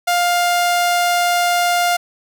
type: tone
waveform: sawtooth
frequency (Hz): 703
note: F5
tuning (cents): +11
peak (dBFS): -10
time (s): 0.07-1.97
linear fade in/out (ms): 10
effects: none